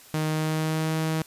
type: tone with pitch glide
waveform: sawtooth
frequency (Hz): 155.56 to 158.92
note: D#3 to D#3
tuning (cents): 0 to +37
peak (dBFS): -20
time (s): 0.14-1.22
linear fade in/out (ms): 0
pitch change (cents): +37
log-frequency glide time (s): 0.27-0.96
effects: white hiss -50 dBFS RMS until 1.26 s + resampled to 32000 Hz